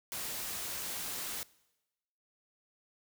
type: noise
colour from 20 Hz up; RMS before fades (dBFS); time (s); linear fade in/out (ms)
white; -39; 0.12-1.43; 0
effects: noise-tail reverb RT60 1.0 s tail -22 dB re dry